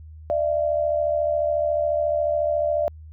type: tone pair together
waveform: sine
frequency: 596.9 / 671 Hz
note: D5 / E5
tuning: +28 / +31 cents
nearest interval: major second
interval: 203 cents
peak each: -21 / -24 dBFS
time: 0.3-2.88 s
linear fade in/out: 0 ms
effects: added 78 Hz sine -39 dBFS peak until 3.12 s